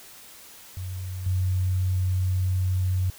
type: tone with level steps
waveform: sine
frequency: 92.5 Hz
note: F#2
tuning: in tune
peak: -30 / -21 dBFS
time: 0.77-3.1 s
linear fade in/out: 0 ms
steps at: 1.26 s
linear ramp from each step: 5 ms
effects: white hiss -47 dBFS RMS until 3.18 s